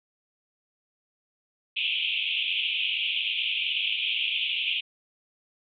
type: band-pass noise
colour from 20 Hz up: white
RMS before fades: -28 dBFS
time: 1.76-4.81 s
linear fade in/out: 10 ms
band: 2400 to 3400 Hz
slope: 96 dB/octave
effects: none